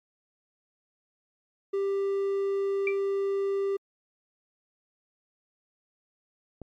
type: tone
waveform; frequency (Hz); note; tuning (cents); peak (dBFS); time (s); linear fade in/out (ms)
triangle; 394.5; G4; +11; -23; 1.73-3.77; 10
type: tone with exponential decay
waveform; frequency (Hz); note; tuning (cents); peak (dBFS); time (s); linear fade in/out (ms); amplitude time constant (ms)
sine; 2348; D7; -1; -23; 2.87-2.99; 2; 24
type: click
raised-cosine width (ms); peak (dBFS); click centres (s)
2; -27; 6.617
effects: MP3 64 kbps